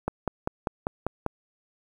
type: click train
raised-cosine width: 1 ms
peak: -12 dBFS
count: 7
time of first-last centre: 0.08-1.263 s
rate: 5.07 Hz
effects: 8-bit